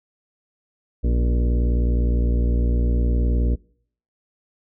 harmonic tone with a mistuned harmonic, 59.5 Hz, A#1, 36 cents sharp, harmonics 1 / 2 / 3 / 4 / 5 / 6 / 7 / 8 / 10, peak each -17 / -29 / -32 / -30 / -33 / -36 / -38 / -36 / -43 dBFS, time 1.03-3.56 s, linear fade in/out 20 ms, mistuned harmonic 5, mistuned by -50 cents, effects noise-tail reverb RT60 0.6 s tail -24 dB re dry

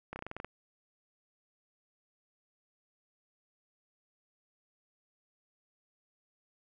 clicks, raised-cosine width 0.5 ms, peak -25 dBFS, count 9, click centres 0.13 / 0.16 / 0.191 / 0.224 / 0.266 / 0.314 / 0.366 / 0.401 / 0.446 s, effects none

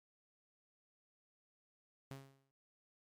sawtooth tone with exponential decay, 136 Hz, C#3, 33 cents flat, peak -40 dBFS, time 2.11-2.51 s, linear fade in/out 0 ms, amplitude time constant 85 ms, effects noise-tail reverb RT60 0.4 s tail -23 dB re dry + MP3 96 kbps

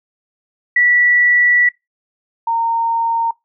sine tone pair in turn, 1950 / 919.7 Hz, B6 / A#5, -23 / -24 cents, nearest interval octave + minor second, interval 1301 cents, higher first, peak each -9 / -14 dBFS, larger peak first, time 0.76-1.69 / 2.47-3.31 s, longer first, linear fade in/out 5 ms, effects noise-tail reverb RT60 0.2 s tail -24 dB re dry

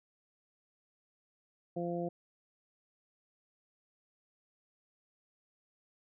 harmonic tone, 172.8 Hz, F3, 18 cents flat, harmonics 1 / 2 / 3 / 4, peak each -38 / -38 / -39 / -41 dBFS, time 1.76-2.09 s, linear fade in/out 10 ms, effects none

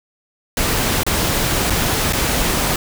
pink noise with dropouts, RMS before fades -18 dBFS, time 0.57-2.76 s, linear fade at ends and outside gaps 2 ms, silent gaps 1.034-1.065 / 1.7-1.704 / 2.126-2.132 s, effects none

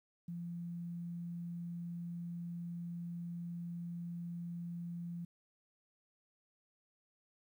sine tone, 171.9 Hz, F3, 27 cents flat, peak -40 dBFS, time 0.28-5.25 s, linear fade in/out 5 ms, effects 12-bit

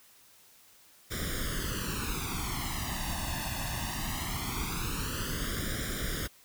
pink noise with flanger, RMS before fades -34 dBFS, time 1.1-6.28 s, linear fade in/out 20 ms, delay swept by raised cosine 0.56 to 1.12 ms, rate 0.21 Hz, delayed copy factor +0.9, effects white hiss -59 dBFS RMS until 6.44 s

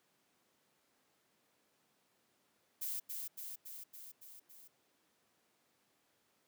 violet noise with echo, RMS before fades -40 dBFS, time 2.81-3 s, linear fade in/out 10 ms, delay 280 ms, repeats 6, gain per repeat -3 dB, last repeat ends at 4.68 s, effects pink hiss -75 dBFS RMS until 6.47 s + high-pass 200 Hz 12 dB/octave

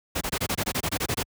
pink noise bursts, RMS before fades -26 dBFS, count 13, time 0.15-1.231 s, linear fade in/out 10 ms, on 61 ms, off 24 ms, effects high-pass 60 Hz 12 dB/octave

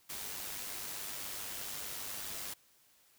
white noise with amplitude modulation, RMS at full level -40 dBFS, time 0.09-2.54 s, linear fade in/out 10 ms, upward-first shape sine, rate 99.9 Hz, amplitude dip 45%, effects white hiss -67 dBFS RMS until 3.18 s

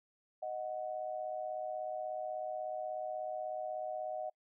sine tone pair together, 622.3 / 738.7 Hz, D#5 / F#5, 0 / -3 cents, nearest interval minor third, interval 297 cents, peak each -39 / -40 dBFS, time 0.42-4.3 s, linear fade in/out 10 ms, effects noise-tail reverb RT60 0.1 s tail -26 dB re dry

